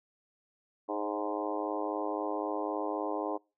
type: harmonic tone with a mistuned harmonic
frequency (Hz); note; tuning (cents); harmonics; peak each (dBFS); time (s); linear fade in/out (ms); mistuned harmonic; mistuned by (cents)
103.83; G#2; 0; 3 / 4 / 5 / 6 / 7 / 8 / 9 / 10; -37 / -38 / -39 / -40 / -40 / -41 / -42 / -42; 0.88-3.38; 20; 5; +28
effects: noise-tail reverb RT60 0.3 s tail -26 dB re dry